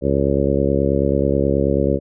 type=harmonic tone; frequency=69.3 Hz; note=C#2; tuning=in tune; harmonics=1 / 2 / 3 / 4 / 5 / 6 / 7 / 8; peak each=-23 / -23 / -23 / -23 / -23 / -23 / -23 / -23 dBFS; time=0.01-2 s; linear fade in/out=50 ms; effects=none